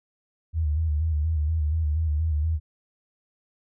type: tone with vibrato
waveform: sine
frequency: 77.78 Hz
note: D#2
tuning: in tune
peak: -21 dBFS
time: 0.53-2.6 s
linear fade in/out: 50 ms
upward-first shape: square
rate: 4.2 Hz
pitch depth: 66 cents each way
effects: none